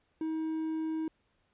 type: tone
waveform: triangle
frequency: 317.9 Hz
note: D#4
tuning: 37 cents sharp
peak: -29 dBFS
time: 0.21-1.08 s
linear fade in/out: 2 ms
effects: pink hiss -74 dBFS RMS until 1.53 s + resampled to 8000 Hz